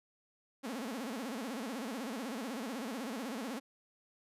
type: tone with vibrato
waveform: sawtooth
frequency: 243.9 Hz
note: B3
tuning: 21 cents flat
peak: -34 dBFS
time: 0.63-3.6 s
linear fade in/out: 20 ms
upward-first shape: sine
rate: 16 Hz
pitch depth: 240 cents each way
effects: resampled to 32000 Hz